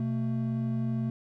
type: tone pair together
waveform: triangle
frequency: 125.8 / 224 Hz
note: B2 / A3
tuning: +32 / +31 cents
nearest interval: minor seventh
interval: 999 cents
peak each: -28 dBFS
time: 0-1.1 s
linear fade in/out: 2 ms
effects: none